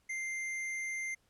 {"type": "tone with hard clipping", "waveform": "triangle", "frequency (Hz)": 2093, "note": "C7", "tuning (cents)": 0, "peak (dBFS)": -37, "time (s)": [0.09, 1.15], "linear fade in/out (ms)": 10, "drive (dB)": 13, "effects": ["pink hiss -73 dBFS RMS until 1.29 s", "low-pass 12000 Hz 12 dB/octave"]}